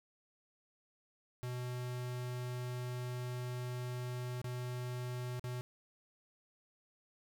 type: tone with dropouts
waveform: square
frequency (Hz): 124.2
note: B2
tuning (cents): +10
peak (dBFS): -39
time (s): 1.43-5.61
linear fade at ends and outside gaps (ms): 0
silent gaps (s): 4.416-4.443 / 5.395-5.441
effects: none